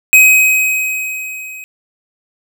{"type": "tone with level ramp", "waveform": "square", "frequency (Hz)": 2529, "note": "D#7", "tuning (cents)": 28, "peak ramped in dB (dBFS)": [-3, -29], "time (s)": [0.13, 1.64], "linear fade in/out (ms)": 0, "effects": []}